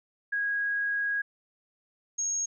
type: tone pair in turn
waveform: sine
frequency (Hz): 1647 / 6548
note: G#6 / G#8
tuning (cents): -15 / -25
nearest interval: 2 octaves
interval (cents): 2390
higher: second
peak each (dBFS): -26 / -27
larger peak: first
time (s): 0.32-1.22 / 2.18-2.46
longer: first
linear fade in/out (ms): 10
effects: none